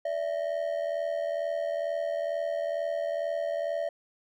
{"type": "ring-modulated tone", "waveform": "triangle", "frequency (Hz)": 622.3, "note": "D#5", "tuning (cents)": 0, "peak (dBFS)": -23, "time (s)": [0.05, 3.89], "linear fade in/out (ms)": 5, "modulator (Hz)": 41.1, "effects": []}